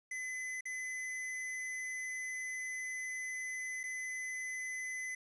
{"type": "tone with dropouts", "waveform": "square", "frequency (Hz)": 2023, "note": "B6", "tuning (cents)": 41, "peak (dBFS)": -39, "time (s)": [0.11, 5.15], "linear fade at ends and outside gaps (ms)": 5, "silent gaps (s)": [[0.609, 0.654], [3.833, 3.837]], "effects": ["resampled to 24000 Hz", "11-bit"]}